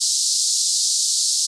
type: band-pass noise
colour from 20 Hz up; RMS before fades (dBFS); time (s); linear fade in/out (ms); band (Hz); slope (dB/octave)
pink; -20; 0-1.47; 20; 4200 to 9000; 48
effects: none